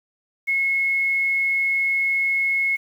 sine tone with quantisation, 2177 Hz, C#7, 32 cents flat, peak -18 dBFS, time 0.47-2.77 s, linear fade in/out 20 ms, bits 8, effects none

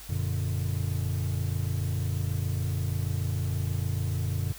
triangle chord, Gb augmented, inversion none, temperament equal with one note detuned, 92.5 / 118.99 / 146.83 Hz, Gb2 / Bb2 / D3, 0 / +36 / 0 cents, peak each -27 / -30 / -31 dBFS, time 0.09-4.53 s, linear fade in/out 10 ms, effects added 50 Hz sine -47 dBFS peak until 4.58 s + white hiss -46 dBFS RMS until 4.58 s

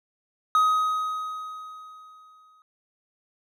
triangle tone with exponential decay, 1259 Hz, D#6, 20 cents sharp, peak -14 dBFS, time 0.55-2.62 s, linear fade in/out 1 ms, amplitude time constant 450 ms, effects none

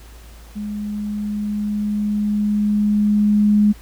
sine tone with level ramp, 208.5 Hz, G#3, 7 cents sharp, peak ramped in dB -24 to -10 dBFS, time 0.55-3.73 s, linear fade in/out 20 ms, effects added 56 Hz sine -39 dBFS peak until 3.81 s + pink hiss -47 dBFS RMS until 3.81 s

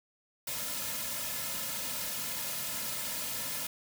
white noise with comb filter, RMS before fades -36 dBFS, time 0.47-3.67 s, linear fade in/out 5 ms, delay 2.6 ms, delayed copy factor -0.9, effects none

